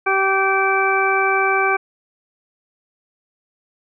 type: harmonic tone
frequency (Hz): 387.2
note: G4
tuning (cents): -21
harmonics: 1 / 2 / 3 / 4 / 6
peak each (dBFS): -21 / -21 / -21 / -21 / -21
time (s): 0.06-1.77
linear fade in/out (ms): 10
effects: none